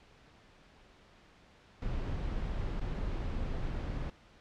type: noise with dropouts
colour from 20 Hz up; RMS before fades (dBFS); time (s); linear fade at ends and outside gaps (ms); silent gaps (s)
brown; -35; 1.82-4.1; 2; 2.797-2.812
effects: pink hiss -60 dBFS RMS until 4.4 s + low-pass 4000 Hz 12 dB/octave